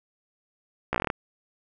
slowing click train, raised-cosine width 0.5 ms, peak -10 dBFS, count 9, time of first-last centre 0.93-1.102 s, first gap 15 ms, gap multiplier 1.1, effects none

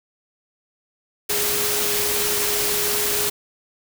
sine tone in noise, 415.3 Hz, G#4, in tune, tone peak -28 dBFS, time 1.29-3.3 s, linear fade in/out 10 ms, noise white, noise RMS -22 dBFS, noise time 1.29-3.3 s, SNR -9 dB, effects none

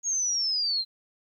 sine linear sweep, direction down, 6645 to 4072 Hz, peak -24 dBFS, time 0.03-0.85 s, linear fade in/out 50 ms, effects 11-bit

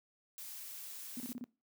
blue noise, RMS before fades -47 dBFS, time 0.38-1.33 s, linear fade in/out 0 ms
sine tone bursts, 244.2 Hz, B3, 19 cents flat, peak -39 dBFS, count 5, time 1.17-1.44 s, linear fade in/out 0 ms, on 30 ms, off 30 ms
effects noise-tail reverb RT60 0.3 s tail -20 dB re dry + high-pass 150 Hz 12 dB/octave

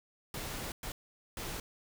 pink noise bursts at uneven times, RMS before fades -40 dBFS, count 3, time 0.34-0.72 / 0.83-0.92 / 1.37-1.6 s, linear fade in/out 2 ms, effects none

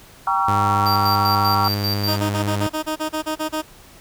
sine chord, G diminished seventh, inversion none, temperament just, 784 / 940.8 / 1128.9 / 1354.7 Hz, G5 / Bb5 / Db6 / Fb6, 0 / +16 / +31 / +47 cents, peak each -22 dBFS, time 0.27-1.68 s, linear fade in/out 2 ms
sawtooth tone, 101.9 Hz, G#2, 32 cents flat, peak -17 dBFS, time 0.48-2.67 s, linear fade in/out 5 ms
square tone with tremolo, 4691 Hz, D8, 3 cents flat, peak -22 dBFS, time 0.86-2.18 s, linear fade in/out 5 ms, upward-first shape square, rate 5.1 Hz, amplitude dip 70%
15% pulse tone bursts, 311.1 Hz, D#4, in tune, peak -15 dBFS, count 12, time 2.07-3.622 s, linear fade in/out 20 ms, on 100 ms, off 32 ms
effects pink hiss -46 dBFS RMS until 4 s

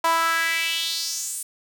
sawtooth tone with high-pass filter sweep, 329.6 Hz, E4, in tune, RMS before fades -24 dBFS, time 0.04-1.43 s, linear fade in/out 5 ms, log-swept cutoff 890 to 9500 Hz, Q 3.6, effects none

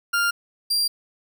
40% pulse tone pair in turn, 1400 / 4751 Hz, F6 / D8, +4 / +19 cents, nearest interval octave + major sixth, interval 2115 cents, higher second, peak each -18 dBFS, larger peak neither, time 0.13-0.31 / 0.7-0.88 s, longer neither, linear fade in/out 10 ms, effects none

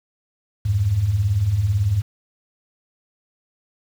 sine beating tone pair, 85.1 / 103.1 Hz, F2 / G#2, -44 / -12 cents, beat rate 18 Hz, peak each -24 / -17 dBFS, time 0.65-2.02 s, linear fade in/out 10 ms, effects 7-bit

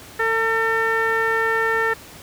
sawtooth tone with low-pass filter, 450 Hz, A4, 39 cents sharp, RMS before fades -20 dBFS, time 0.19-1.94 s, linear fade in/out 10 ms, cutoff 1700 Hz, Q 7.3, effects pink hiss -41 dBFS RMS until 2.22 s + high-pass 60 Hz 12 dB/octave

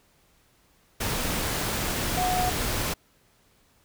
sine tone in noise, 730 Hz, F#5, 24 cents flat, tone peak -24 dBFS, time 2.17-2.5 s, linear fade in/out 10 ms, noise pink, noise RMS -28 dBFS, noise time 1-2.94 s, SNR +1 dB, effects pink hiss -63 dBFS RMS until 3.84 s

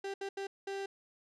35% pulse tone bursts at uneven times, 392.9 Hz, G4, 4 cents sharp, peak -35 dBFS, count 4, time 0.04-0.14 / 0.21-0.29 / 0.37-0.47 / 0.67-0.86 s, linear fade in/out 5 ms, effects low-pass 6000 Hz 12 dB/octave

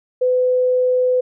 sine tone, 504 Hz, B4, 35 cents sharp, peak -13 dBFS, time 0.21-1.21 s, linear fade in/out 10 ms, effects none

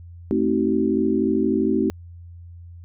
sine chord, A diminished seventh, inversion none, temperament just, 220 / 264 / 316.8 / 380.2 Hz, A3 / C4 / Eb4 / Gb4, 0 / +16 / +31 / +47 cents, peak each -23 dBFS, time 0.31-1.9 s, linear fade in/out 0 ms, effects added 86 Hz sine -38 dBFS peak until 2.84 s

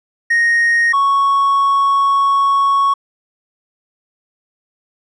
triangle tone pair in turn, 1864.7 / 1108.8 Hz, A#6 / C#6, 0 / 0 cents, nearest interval major sixth, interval 900 cents, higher first, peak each -8 dBFS, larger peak neither, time 0.3-0.93 / 0.93-2.94 s, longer second, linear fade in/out 10 ms, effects tanh soft clip ceiling -4 dBFS + resampled to 24000 Hz

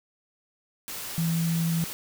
sine tone in noise, 165.7 Hz, E3, 9 cents sharp, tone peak -23 dBFS, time 1.18-1.84 s, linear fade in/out 0 ms, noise white, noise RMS -36 dBFS, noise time 0.88-1.93 s, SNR +10 dB, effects none

